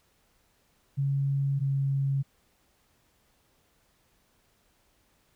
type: tone pair in turn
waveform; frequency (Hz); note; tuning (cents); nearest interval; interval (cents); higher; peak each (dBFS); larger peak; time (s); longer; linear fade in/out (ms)
sine; 138.59 / 137.47; C#3 / C#3; 0 / -14; unison; 14; first; -24; neither; 0.97-1.6 / 1.6-2.23; neither; 20
effects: pink hiss -68 dBFS RMS until 5.35 s